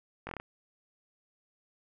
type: slowing click train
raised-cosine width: 0.5 ms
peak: -23 dBFS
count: 6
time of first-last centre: 0.27-0.4 s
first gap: 20 ms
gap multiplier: 1.13
effects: none